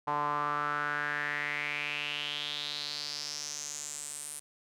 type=tone with band-pass filter sweep; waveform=sawtooth; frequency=147 Hz; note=D3; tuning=2 cents sharp; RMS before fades=-35 dBFS; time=0.07-4.4 s; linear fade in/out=10 ms; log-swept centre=950 to 9600 Hz; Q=5.2; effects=none